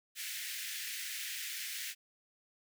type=high-pass noise; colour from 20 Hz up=pink; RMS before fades=-41 dBFS; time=0.15-1.95 s; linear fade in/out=50 ms; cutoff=1700 Hz; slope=48 dB/octave; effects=none